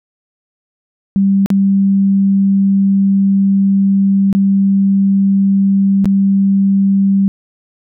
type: tone with dropouts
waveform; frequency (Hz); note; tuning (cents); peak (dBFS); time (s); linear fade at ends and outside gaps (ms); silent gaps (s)
sine; 196; G3; 0; -8; 1.16-7.28; 0; 1.46-1.503 / 4.328-4.35 / 6.045-6.056
effects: none